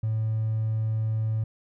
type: tone with hard clipping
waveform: triangle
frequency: 110 Hz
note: A2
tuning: in tune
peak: -24 dBFS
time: 0.03-1.44 s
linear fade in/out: 5 ms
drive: 4 dB
effects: none